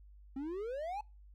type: exponential sweep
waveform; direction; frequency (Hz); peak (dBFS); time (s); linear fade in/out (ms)
triangle; up; 260 to 870; -35; 0.36-1.01; 5
effects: noise-tail reverb RT60 0.3 s tail -26 dB re dry + added 50 Hz sine -54 dBFS peak until 1.34 s